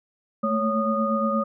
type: tone cluster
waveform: sine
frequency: 218.4 / 226.9 / 556 / 1231 Hz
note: A3 / A#3 / C#5 / D#6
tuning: -13 / -47 / +5 / -19 cents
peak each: -25 / -31 / -26 / -25 dBFS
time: 0.43-1.44 s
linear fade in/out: 10 ms
effects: none